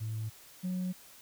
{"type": "tone pair in turn", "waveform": "sine", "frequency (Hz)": [110, 183.08], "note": ["A2", "F#3"], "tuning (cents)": [0, -18], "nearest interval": "major sixth", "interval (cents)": 882, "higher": "second", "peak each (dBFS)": [-32, -29], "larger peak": "second", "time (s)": [[0, 0.3], [0.63, 0.93]], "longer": "neither", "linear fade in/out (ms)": 20, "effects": ["tanh soft clip ceiling -30 dBFS", "white hiss -55 dBFS RMS until 1.21 s"]}